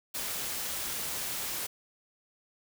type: noise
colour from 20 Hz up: white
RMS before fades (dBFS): -35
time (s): 0.14-1.67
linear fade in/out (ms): 10
effects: none